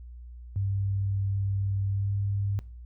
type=tone with pitch glide; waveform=sine; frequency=98.5 to 100.05 Hz; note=G2 to G2; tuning=+9 to +36 cents; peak=-25 dBFS; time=0.56-2.59 s; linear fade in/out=0 ms; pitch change=+27 cents; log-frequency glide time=1.9-2.12 s; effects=noise-tail reverb RT60 0.4 s tail -21 dB re dry + added 60 Hz sine -41 dBFS peak until 2.85 s